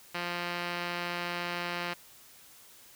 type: tone with low-pass filter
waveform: 5% pulse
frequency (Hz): 174.61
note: F3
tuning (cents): 0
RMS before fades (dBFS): -35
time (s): 0.14-1.94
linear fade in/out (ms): 10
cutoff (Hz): 3500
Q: 7.1
effects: white hiss -55 dBFS RMS until 2.95 s